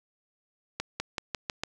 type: accelerating click train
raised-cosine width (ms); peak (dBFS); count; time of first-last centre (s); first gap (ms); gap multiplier
0.2; -13; 6; 0.8-1.635; 200; 0.91
effects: none